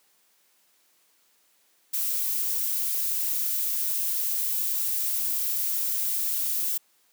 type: noise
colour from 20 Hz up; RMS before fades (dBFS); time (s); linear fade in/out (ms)
violet; -27; 1.93-6.78; 10
effects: white hiss -65 dBFS RMS until 7.12 s + high-pass 200 Hz 12 dB/octave